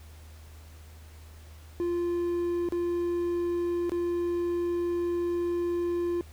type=tone with dropouts; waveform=triangle; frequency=347.4 Hz; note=F4; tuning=9 cents flat; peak=-24 dBFS; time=1.8-6.21 s; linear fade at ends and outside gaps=0 ms; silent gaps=2.688-2.723 / 3.895-3.919 s; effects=added 78 Hz sine -46 dBFS peak until 6.32 s + pink hiss -56 dBFS RMS until 6.32 s